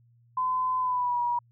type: tone with pitch glide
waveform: sine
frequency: 1019 to 961.8 Hz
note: C6 to B5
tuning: -46 to -46 cents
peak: -24 dBFS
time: 0.37-1.39 s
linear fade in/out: 5 ms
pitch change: -100 cents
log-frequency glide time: 0.79-1.21 s
effects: added 118 Hz sine -58 dBFS peak until 1.51 s